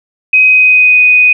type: tone with pitch glide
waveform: sine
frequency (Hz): 2521 to 2492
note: D#7 to D#7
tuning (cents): +22 to +2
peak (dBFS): -3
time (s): 0.33-1.33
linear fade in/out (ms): 5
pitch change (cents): -20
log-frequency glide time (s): 0.44-1
effects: none